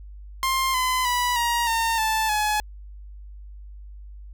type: tone with pitch steps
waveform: sawtooth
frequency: 1057 / 1018.6 / 981.7 / 946 / 911.7 / 878.6 / 846.7 Hz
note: C6 / C6 / B5 / A#5 / A#5 / A5 / G#5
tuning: +17 / -47 / -11 / +25 / -39 / -3 / +33 cents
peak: -17 dBFS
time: 0.43-2.6 s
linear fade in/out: 0 ms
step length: 310 ms
effects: added 50 Hz sine -38 dBFS peak until 4.33 s